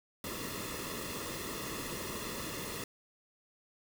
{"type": "noise with comb filter", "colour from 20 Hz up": "pink", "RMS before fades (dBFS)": -40, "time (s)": [0.24, 2.84], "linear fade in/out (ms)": 2, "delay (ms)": 1.3, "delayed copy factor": -0.7, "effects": []}